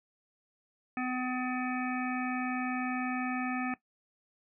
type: harmonic tone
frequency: 252.9 Hz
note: B3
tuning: 41 cents sharp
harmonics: 1 / 3 / 5 / 7 / 9 / 10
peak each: -33 / -38 / -40 / -41 / -43 / -43 dBFS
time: 0.97-3.74 s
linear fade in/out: 2 ms
effects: noise-tail reverb RT60 0.1 s tail -17 dB re dry

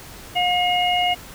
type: harmonic tone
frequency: 717 Hz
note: F5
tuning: 45 cents sharp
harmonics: 1 / 3 / 4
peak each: -19 / -25 / -22 dBFS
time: 0.35-1.15 s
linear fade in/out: 20 ms
effects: pink hiss -40 dBFS RMS until 1.34 s

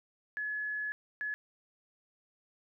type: tone bursts at uneven times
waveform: sine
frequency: 1702 Hz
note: G#6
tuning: 42 cents sharp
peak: -33 dBFS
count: 2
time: 0.37-0.92 / 1.21-1.34 s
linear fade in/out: 0 ms
effects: none

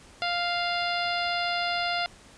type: harmonic tone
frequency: 698.5 Hz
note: F5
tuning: in tune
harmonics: 1 / 2 / 3 / 4 / 5 / 6 / 7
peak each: -29 / -32 / -34 / -35 / -36 / -37 / -37 dBFS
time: 0.22-2.06 s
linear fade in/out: 0 ms
effects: pink hiss -52 dBFS RMS until 2.37 s + resampled to 22050 Hz

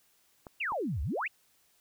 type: clicks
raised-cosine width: 1 ms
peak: -30 dBFS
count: 2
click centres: 0.468 / 0.721 s
type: exponential two-way sweep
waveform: sine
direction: down then up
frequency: 2961 to 61.74 to 2961 Hz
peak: -30 dBFS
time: 0.6-1.28 s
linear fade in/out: 10 ms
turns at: 1.02 s
effects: white hiss -68 dBFS RMS until 1.8 s

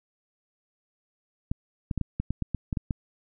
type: clicks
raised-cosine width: 5 ms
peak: -15 dBFS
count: 11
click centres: 1.515 / 1.912 / 1.977 / 2.013 / 2.2 / 2.306 / 2.423 / 2.547 / 2.728 / 2.772 / 2.908 s
effects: none

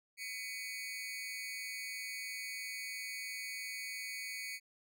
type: tone with amplitude modulation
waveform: sawtooth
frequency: 2240 Hz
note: C#7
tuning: 18 cents sharp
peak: -33 dBFS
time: 0.17-4.6 s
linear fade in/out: 50 ms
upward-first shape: sine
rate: 223 Hz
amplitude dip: 100%
effects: none

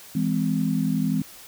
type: chord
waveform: sine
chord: E augmented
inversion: none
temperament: just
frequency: 164.81 / 206 / 257.5 Hz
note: E3 / G#3 / B#3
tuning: 0 / -14 / -28 cents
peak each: -25 dBFS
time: 0.15-1.22 s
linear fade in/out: 5 ms
effects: white hiss -45 dBFS RMS until 1.47 s

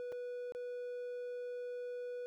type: tone with dropouts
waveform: triangle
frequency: 490.6 Hz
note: B4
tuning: 12 cents flat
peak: -38 dBFS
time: 0-2.26 s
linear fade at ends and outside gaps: 0 ms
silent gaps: 0.12-0.124 / 0.522-0.549 s
effects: none

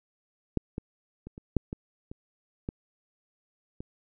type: clicks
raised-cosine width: 3 ms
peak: -12 / -20 / -28 / -30 / -10 / -21 / -27 / -19 / -25 dBFS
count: 9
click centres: 0.573 / 0.781 / 1.27 / 1.379 / 1.567 / 1.729 / 2.115 / 2.689 / 3.805 s
effects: none

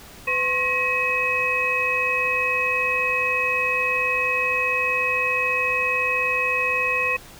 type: tone cluster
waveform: sine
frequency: 504 / 1074 / 1900 / 2546 Hz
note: B4 / C6 / A#6 / D#7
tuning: +35 / +45 / +33 / +39 cents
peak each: -29 / -27 / -29 / -21 dBFS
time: 0.27-7.17 s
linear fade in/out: 10 ms
effects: pink hiss -44 dBFS RMS until 7.39 s

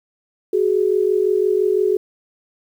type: tone pair together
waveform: sine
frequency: 374.1 / 420 Hz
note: F#4 / G#4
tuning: +19 / +19 cents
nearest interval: major second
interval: 200 cents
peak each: -17 dBFS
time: 0.53-1.97 s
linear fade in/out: 5 ms
effects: 8-bit

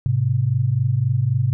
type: tone pair together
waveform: sine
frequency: 107.01 / 130.81 Hz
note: A2 / C3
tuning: -48 / 0 cents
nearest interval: minor third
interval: 348 cents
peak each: -20 / -18 dBFS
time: 0.06-1.53 s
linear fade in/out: 0 ms
effects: none

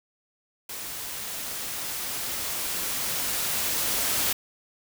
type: noise with level ramp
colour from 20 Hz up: white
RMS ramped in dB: -36 to -25 dBFS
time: 0.69-4.33 s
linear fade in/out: 5 ms
effects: none

